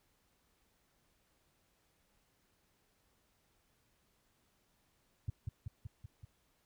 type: tone with echo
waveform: sine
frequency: 101.6 Hz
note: G#2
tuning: 38 cents flat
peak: -30 dBFS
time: 5.28-5.3 s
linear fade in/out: 5 ms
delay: 190 ms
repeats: 5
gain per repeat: -3 dB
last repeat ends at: 6.25 s
effects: tanh soft clip ceiling -28 dBFS + pink hiss -75 dBFS RMS until 6.65 s